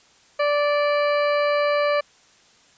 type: harmonic tone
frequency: 584 Hz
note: D5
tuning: 10 cents flat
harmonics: 1 / 2 / 3 / 4 / 5 / 7 / 8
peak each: -19 / -25 / -30 / -30 / -38 / -38 / -40 dBFS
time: 0.39-2.01 s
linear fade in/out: 10 ms
effects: white hiss -55 dBFS RMS until 2.77 s + resampled to 16000 Hz